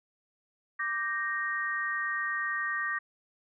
sine chord, G minor, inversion second, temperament equal, 1174.7 / 1568 / 1864.7 Hz, D6 / G6 / Bb6, 0 / 0 / 0 cents, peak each -35 / -36 / -31 dBFS, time 0.79-2.99 s, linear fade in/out 10 ms, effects none

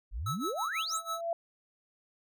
sine exponential sweep, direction up, 41.15 to 9956 Hz, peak -33 dBFS, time 0.11-1.01 s, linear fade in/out 50 ms
square tone with tremolo, 1301 Hz, E6, 23 cents flat, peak -32 dBFS, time 0.26-1.21 s, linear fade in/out 5 ms, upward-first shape sine, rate 6.1 Hz, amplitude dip 90%
sine tone with exponential growth, 674 Hz, E5, 38 cents sharp, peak -27 dBFS, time 0.77-1.33 s, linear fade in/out 2 ms, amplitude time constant 120 ms
effects none

